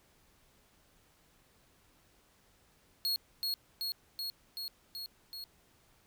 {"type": "tone with echo", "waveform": "45% pulse", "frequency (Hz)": 4313, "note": "C#8", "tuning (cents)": -48, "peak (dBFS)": -29, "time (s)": [3.05, 3.16], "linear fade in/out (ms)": 0, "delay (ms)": 380, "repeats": 6, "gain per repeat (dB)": -2, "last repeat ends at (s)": 5.44, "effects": ["pink hiss -67 dBFS RMS until 6.06 s"]}